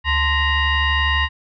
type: tone with frequency modulation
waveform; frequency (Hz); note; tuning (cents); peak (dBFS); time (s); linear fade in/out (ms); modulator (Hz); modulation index
sine; 894; A5; +27; -15; 0.04-1.29; 50; 967; 2.1
effects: none